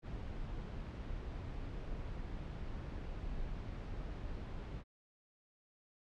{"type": "noise", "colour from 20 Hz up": "brown", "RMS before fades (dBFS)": -43, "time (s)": [0.02, 4.84], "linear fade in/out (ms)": 50, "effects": ["low-pass 4000 Hz 12 dB/octave"]}